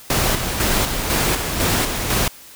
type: noise with tremolo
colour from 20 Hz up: pink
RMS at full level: -18 dBFS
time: 0.1-2.28 s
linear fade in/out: 2 ms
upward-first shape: square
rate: 2 Hz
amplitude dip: 45%
effects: white hiss -42 dBFS RMS until 2.55 s